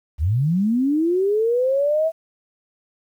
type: linear sweep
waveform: sine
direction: up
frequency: 65.41 to 658 Hz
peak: -16 dBFS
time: 0.18-2.12 s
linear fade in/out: 50 ms
effects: 9-bit